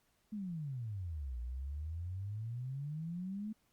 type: exponential two-way sweep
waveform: sine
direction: down then up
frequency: 220 to 58.3 to 220 Hz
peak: -38 dBFS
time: 0.32-3.53 s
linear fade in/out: 10 ms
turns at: 1.39 s
effects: pink hiss -75 dBFS RMS until 3.72 s + Opus 48 kbps